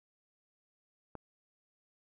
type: click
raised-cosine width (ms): 1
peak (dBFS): -29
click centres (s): 1.153
effects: none